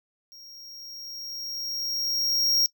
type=tone with level ramp; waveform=square; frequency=5588 Hz; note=F8; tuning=in tune; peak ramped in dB=-46 to -19 dBFS; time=0.32-2.66 s; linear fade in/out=0 ms; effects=noise-tail reverb RT60 0.1 s tail -21 dB re dry